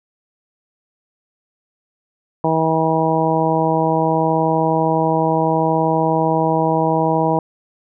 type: harmonic tone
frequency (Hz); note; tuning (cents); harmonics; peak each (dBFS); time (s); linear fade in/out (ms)
160.7; E3; -44; 1 / 2 / 3 / 4 / 5 / 6; -21 / -21 / -21 / -21 / -21 / -21; 2.44-7.39; 2
effects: none